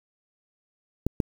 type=clicks; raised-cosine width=3 ms; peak=-10 dBFS; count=2; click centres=1.066 / 1.202 s; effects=7-bit